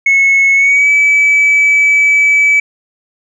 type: tone with pitch glide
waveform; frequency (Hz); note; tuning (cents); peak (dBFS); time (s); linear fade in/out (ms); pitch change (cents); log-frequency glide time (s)
sine; 2192 to 2296; C#7 to D7; -20 to -40; -4; 0.06-2.6; 5; +80; 0.55-0.89
effects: tanh soft clip ceiling -4 dBFS